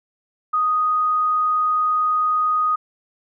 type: tone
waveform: sine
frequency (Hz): 1244.5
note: D#6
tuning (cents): 0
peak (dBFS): -16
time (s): 0.53-2.76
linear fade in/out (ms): 10
effects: none